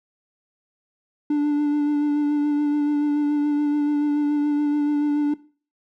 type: tone with vibrato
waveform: triangle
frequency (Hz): 293.7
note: D4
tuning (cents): 0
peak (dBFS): -15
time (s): 1.3-5.34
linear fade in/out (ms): 5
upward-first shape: sine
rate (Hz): 7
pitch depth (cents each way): 19
effects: noise-tail reverb RT60 0.4 s tail -20 dB re dry + tanh soft clip ceiling -11 dBFS